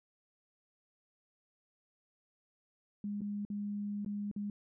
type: tone with dropouts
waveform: sine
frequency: 205 Hz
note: G#3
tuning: 22 cents flat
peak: -35 dBFS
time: 3.04-4.5 s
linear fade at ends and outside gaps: 2 ms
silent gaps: 3.208-3.216 / 3.451-3.501 / 4.048-4.061 / 4.314-4.362 s
effects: none

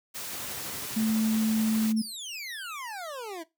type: noise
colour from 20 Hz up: white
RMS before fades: -37 dBFS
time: 0.14-1.93 s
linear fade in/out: 20 ms
type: noise with tremolo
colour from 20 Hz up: pink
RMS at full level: -41 dBFS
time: 0.32-1.87 s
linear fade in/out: 10 ms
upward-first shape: sine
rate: 12 Hz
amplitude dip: 55%
type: tone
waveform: sine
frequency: 220 Hz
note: A3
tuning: in tune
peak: -23 dBFS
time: 0.96-2.02 s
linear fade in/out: 10 ms
type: exponential sweep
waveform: 25% pulse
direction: down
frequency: 5620 to 311.9 Hz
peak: -32 dBFS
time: 1.96-3.44 s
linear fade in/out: 20 ms
effects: noise-tail reverb RT60 0.2 s tail -19 dB re dry + high-pass 100 Hz 12 dB/octave

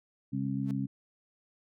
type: harmonic tone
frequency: 67.4 Hz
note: C#2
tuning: 48 cents flat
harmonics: 2 / 3 / 4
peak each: -34 / -34 / -34 dBFS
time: 0.32-0.87 s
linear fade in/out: 20 ms
type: tone with exponential growth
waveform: sawtooth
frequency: 220 Hz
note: A3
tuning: in tune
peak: -38 dBFS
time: 0.61-0.71 s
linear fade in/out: 0 ms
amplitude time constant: 20 ms
effects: none

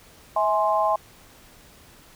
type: tone cluster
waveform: sine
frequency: 647 / 834 / 1050 Hz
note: E5 / G#5 / C6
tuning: -32 / +7 / +6 cents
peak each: -23 dBFS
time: 0.36-0.96 s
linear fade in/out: 5 ms
effects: pink hiss -51 dBFS RMS until 2.15 s

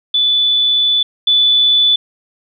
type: tone pair in turn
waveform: sine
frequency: 3478 / 3478 Hz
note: A7 / A7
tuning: -21 / -21 cents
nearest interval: unison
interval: 0 cents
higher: neither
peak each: -10 / -8 dBFS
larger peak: second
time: 0.14-1.03 / 1.27-1.96 s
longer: first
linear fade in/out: 5 ms
effects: none

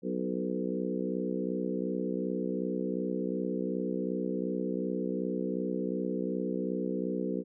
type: harmonic tone with a mistuned harmonic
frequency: 62.7 Hz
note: B1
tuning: 27 cents sharp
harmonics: 3 / 4 / 5 / 6 / 7 / 8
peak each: -35 / -36 / -37 / -38 / -38 / -39 dBFS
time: 0.02-7.44 s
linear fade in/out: 50 ms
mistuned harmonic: 7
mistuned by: +24 cents
effects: none

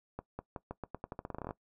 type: accelerating click train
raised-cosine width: 1 ms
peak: -25 dBFS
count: 18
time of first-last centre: 0.19-1.509 s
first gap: 200 ms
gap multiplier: 0.86
effects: noise-tail reverb RT60 0.1 s tail -18 dB re dry

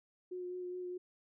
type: tone with vibrato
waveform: sine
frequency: 361.1 Hz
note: F#4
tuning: 42 cents flat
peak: -39 dBFS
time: 0.31-0.98 s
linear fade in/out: 10 ms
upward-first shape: sine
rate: 4.8 Hz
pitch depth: 15 cents each way
effects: none

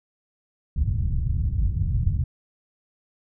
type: low-pass noise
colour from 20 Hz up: white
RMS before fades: -23 dBFS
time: 0.76-2.24 s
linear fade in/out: 5 ms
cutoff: 110 Hz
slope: 24 dB/octave
effects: none

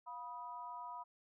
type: tone with amplitude modulation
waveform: sine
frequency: 978 Hz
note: B5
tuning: 17 cents flat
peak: -40 dBFS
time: 0.06-1.04 s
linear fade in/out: 20 ms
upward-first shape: sine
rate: 272 Hz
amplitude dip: 90%
effects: none

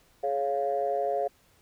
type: chord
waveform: sine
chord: Db major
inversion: second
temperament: equal with one note detuned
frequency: 422.6 / 554.4 / 698.5 Hz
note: Ab4 / Db5 / F5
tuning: +30 / 0 / 0 cents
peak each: -31 / -29 / -28 dBFS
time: 0.23-1.28 s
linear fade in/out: 10 ms
effects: tanh soft clip ceiling -17 dBFS + pink hiss -63 dBFS RMS until 1.61 s

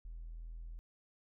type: tone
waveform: triangle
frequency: 41.12 Hz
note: E1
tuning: 4 cents flat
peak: -40 dBFS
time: 0.05-0.79 s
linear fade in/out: 0 ms
effects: tanh soft clip ceiling -41 dBFS

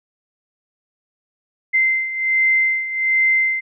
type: beating tone pair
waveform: sine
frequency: 2077 / 2078.3 Hz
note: C7 / C7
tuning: -13 / -12 cents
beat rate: 1.3 Hz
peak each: -21 / -16 dBFS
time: 1.73-3.61 s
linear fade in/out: 20 ms
effects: none

